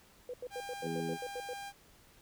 sine tone bursts, 495.4 Hz, B4, 5 cents sharp, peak -38 dBFS, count 10, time 0.29-1.534 s, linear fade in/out 2 ms, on 47 ms, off 86 ms
sawtooth tone, 800 Hz, G5, 35 cents sharp, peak -38 dBFS, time 0.5-1.73 s, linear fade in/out 50 ms
harmonic tone, 82.41 Hz, E2, in tune, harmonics 2 / 3 / 4 / 5, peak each -39 / -41 / -43 / -39 dBFS, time 0.82-1.18 s, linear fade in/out 50 ms
effects pink hiss -62 dBFS RMS until 2.21 s

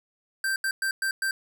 square tone bursts at uneven times, 1568 Hz, G6, in tune, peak -25 dBFS, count 5, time 0.44-0.56 / 0.64-0.71 / 0.82-0.91 / 1.02-1.11 / 1.22-1.31 s, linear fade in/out 2 ms, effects none

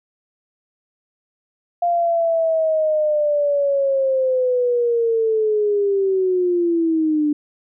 sine linear sweep, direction down, 698.5 to 293.7 Hz, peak -15 dBFS, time 1.82-7.33 s, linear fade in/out 5 ms, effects none

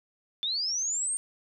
sine linear sweep, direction up, 3480 to 8780 Hz, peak -27 dBFS, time 0.43-1.17 s, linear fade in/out 0 ms, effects none

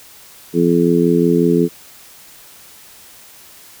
harmonic tone, 85.5 Hz, F2, 36 cents flat, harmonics 2 / 3 / 4 / 5, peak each -16 / -16 / -16 / -16 dBFS, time 0.53-1.69 s, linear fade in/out 50 ms, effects white hiss -42 dBFS RMS until 3.8 s

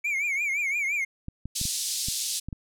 triangle tone with vibrato, 2272 Hz, C#7, 42 cents sharp, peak -23 dBFS, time 0.04-1.05 s, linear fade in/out 10 ms, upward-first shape triangle, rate 5.8 Hz, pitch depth 140 cents each way
clicks, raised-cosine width 5 ms, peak -22 dBFS, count 7, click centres 1.284 / 1.456 / 1.614 / 1.654 / 2.085 / 2.486 / 2.528 s
pink band-pass noise, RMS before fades -30 dBFS, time 1.55-2.4 s, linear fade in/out 10 ms, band 4000 to 11000 Hz, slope 24 dB/octave
effects none

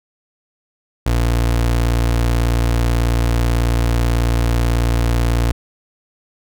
30% pulse tone, 58.27 Hz, A#1, in tune, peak -11 dBFS, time 1.06-5.52 s, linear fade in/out 5 ms, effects none

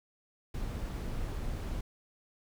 brown noise, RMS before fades -36 dBFS, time 0.54-1.81 s, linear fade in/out 5 ms, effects none

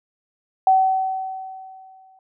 sine tone with exponential decay, 760 Hz, F#5, 46 cents sharp, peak -10 dBFS, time 0.67-2.19 s, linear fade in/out 2 ms, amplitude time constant 330 ms, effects none

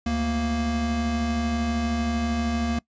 square tone pair together, 73.42 / 233.1 Hz, D2 / A#3, 0 / 0 cents, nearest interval octave + minor sixth, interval 2000 cents, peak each -29 / -25 dBFS, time 0.06-2.79 s, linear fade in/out 5 ms, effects noise-tail reverb RT60 0.1 s tail -22 dB re dry + resampled to 16000 Hz

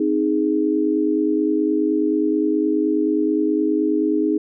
sine chord, Ab major, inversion first, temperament equal, 261.6 / 311.1 / 415.3 Hz, C4 / Eb4 / Ab4, 0 / 0 / 0 cents, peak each -24 / -18 / -22 dBFS, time 0-4.38 s, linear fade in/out 5 ms, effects none

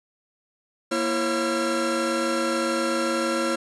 45% pulse tone cluster, 235.9 / 334.2 / 543 / 1364 Hz, A#3 / E4 / C#5 / F6, +21 / +24 / -36 / -41 cents, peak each -30 / -27 / -27 / -29 dBFS, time 0.91-3.56 s, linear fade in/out 10 ms, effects resampled to 24000 Hz

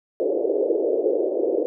pink band-pass noise, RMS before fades -22 dBFS, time 0.2-1.66 s, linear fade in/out 0 ms, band 350 to 550 Hz, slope 48 dB/octave, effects none

